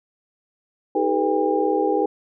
sine tone cluster, 314.6 / 391.3 / 432.3 / 494.9 / 804 Hz, D#4 / G4 / A4 / B4 / G5, +19 / -3 / -31 / +4 / +44 cents, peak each -24 dBFS, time 0.95-2.06 s, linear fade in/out 5 ms, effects none

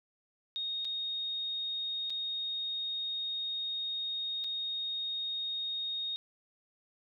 sine tone with dropouts, 3720 Hz, A#7, 4 cents flat, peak -33 dBFS, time 0.56-6.16 s, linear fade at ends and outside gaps 0 ms, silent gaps 0.847-0.851 / 2.098-2.103 / 4.44-4.444 s, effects none

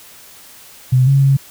sine tone with pitch steps, 128 / 137.6 / 136.8 Hz, C3 / C#3 / C#3, -38 / -12 / -23 cents, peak -8 dBFS, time 0.92-1.37 s, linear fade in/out 10 ms, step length 150 ms, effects white hiss -41 dBFS RMS until 1.5 s

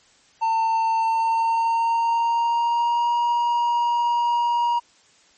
triangle tone with pitch glide, 900 to 950.2 Hz, A5 to A#5, +39 to +33 cents, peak -16 dBFS, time 0.41-4.8 s, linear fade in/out 20 ms, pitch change +94 cents, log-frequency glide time 0.99-3.13 s, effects white hiss -56 dBFS RMS until 5.37 s + MP3 32 kbps

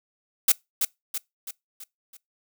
blue noise with echo, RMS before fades -17 dBFS, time 0.48-0.52 s, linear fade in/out 5 ms, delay 330 ms, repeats 5, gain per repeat -6 dB, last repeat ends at 2.17 s, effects noise-tail reverb RT60 0.2 s tail -24 dB re dry

